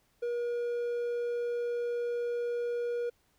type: tone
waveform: triangle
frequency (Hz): 478.1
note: A#4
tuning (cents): +44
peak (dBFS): -28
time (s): 0.22-3.1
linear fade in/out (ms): 10
effects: pink hiss -71 dBFS RMS until 3.38 s